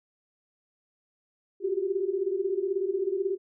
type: tone cluster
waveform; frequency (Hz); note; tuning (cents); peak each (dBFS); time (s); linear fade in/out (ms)
sine; 358.8 / 381.1 / 397.3; F4 / G4 / G4; +47 / -49 / +23; -32 / -30 / -29; 1.6-3.38; 50
effects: none